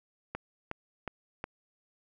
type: click train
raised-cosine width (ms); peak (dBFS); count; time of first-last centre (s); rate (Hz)
0.5; -20; 4; 0.35-1.441; 2.75
effects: none